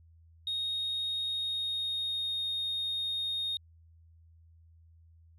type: tone with pitch glide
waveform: sine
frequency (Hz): 3729 to 3705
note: A#7 to A#7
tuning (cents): 0 to -11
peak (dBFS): -29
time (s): 0.47-3.57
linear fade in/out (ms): 2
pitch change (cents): -11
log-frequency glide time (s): 1.25-2.42
effects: tanh soft clip ceiling -28 dBFS + added 82 Hz sine -56 dBFS peak until 5.38 s